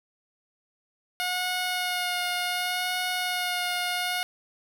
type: tone with vibrato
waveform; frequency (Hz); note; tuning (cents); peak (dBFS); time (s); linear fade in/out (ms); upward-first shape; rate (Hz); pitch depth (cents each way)
10% pulse; 722; F#5; -43; -18; 1.2-4.23; 0; sine; 0.68; 15
effects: none